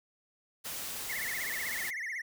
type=noise; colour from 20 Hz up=white; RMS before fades=-39 dBFS; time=0.64-1.91 s; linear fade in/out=20 ms
type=tone with vibrato; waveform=triangle; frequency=1960 Hz; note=B6; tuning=14 cents flat; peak=-33 dBFS; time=1.09-2.22 s; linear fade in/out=10 ms; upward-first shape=triangle; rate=16 Hz; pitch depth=220 cents each way
effects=none